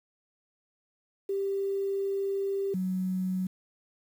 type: tone pair in turn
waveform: sine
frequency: 393.6 / 185.75 Hz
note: G4 / F#3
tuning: +7 / +7 cents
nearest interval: octave + minor second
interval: 1300 cents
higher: first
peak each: -27 dBFS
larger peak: neither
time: 1.29-2.74 / 2.74-3.47 s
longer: first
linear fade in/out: 5 ms
effects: 9-bit